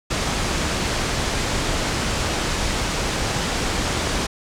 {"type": "low-pass noise", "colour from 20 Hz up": "pink", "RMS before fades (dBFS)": -23, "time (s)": [0.1, 4.27], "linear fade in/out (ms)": 10, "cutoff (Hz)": 8100, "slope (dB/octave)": 24, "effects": []}